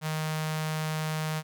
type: tone with notch filter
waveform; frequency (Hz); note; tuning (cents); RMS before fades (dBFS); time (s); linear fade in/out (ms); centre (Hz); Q
sawtooth; 156.1; D#3; +6; -31; 0.01-1.43; 50; 320; 0.68
effects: none